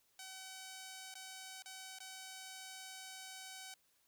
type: tone with dropouts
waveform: 5% pulse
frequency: 759 Hz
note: F#5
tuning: 44 cents sharp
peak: -37 dBFS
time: 0.19-3.74 s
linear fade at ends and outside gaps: 2 ms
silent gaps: 1.141-1.153 / 1.623-1.658 / 1.987-2.003 s
effects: white hiss -75 dBFS RMS until 4.07 s